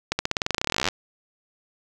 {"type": "accelerating click train", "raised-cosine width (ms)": 0.2, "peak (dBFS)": -5, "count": 26, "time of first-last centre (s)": [0.12, 0.886], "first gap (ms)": 70, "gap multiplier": 0.92, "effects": []}